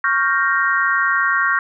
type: chord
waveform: sine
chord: G half-diminished seventh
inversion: second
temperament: equal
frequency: 1108.7 / 1396.9 / 1568 / 1864.7 Hz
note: Db6 / F6 / G6 / Bb6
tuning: 0 / 0 / 0 / 0 cents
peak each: -20 dBFS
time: 0.04-1.59 s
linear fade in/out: 2 ms
effects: none